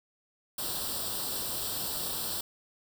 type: noise with comb filter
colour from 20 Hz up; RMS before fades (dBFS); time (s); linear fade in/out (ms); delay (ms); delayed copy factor
white; -34; 0.58-2.41; 5; 0.23; +0.8
effects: none